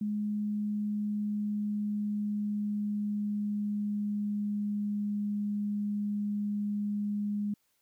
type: tone with pitch glide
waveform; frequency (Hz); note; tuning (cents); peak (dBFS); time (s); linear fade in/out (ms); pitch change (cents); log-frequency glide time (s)
sine; 209.1 to 206.2; G#3 to G#3; +12 to -12; -29; 0.01-7.54; 5; -24; 0.22-5.18
effects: white hiss -74 dBFS RMS until 7.81 s